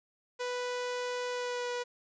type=tone with pitch glide; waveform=sawtooth; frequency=493.9 to 488.2 Hz; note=B4 to B4; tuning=0 to -20 cents; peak=-29 dBFS; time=0.39-1.84 s; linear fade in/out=20 ms; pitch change=-20 cents; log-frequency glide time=1.3-1.7 s; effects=resampled to 16000 Hz + 10-bit